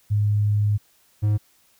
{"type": "tone pair in turn", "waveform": ["sine", "triangle"], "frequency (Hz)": [104.1, 105.13], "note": ["G#2", "G#2"], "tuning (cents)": [5, 22], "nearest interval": "unison", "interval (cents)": 17, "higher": "second", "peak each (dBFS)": [-17, -15], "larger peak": "second", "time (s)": [[0.1, 0.78], [1.22, 1.38]], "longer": "first", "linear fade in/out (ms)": 20, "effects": ["white hiss -60 dBFS RMS until 1.79 s"]}